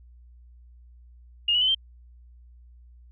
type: tone with pitch steps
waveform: sine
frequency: 2842 / 2939 / 3039 / 3142 Hz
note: F7 / F#7 / F#7 / G7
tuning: +30 / -12 / +46 / +3 cents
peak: -19 dBFS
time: 1.48-1.748 s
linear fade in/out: 5 ms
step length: 67 ms
effects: added 60 Hz sine -48 dBFS peak until 3.11 s